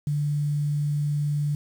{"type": "tone with quantisation", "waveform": "sine", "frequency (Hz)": 146.83, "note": "D3", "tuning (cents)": 0, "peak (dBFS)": -22, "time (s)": [0.07, 1.55], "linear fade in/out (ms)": 2, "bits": 8, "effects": []}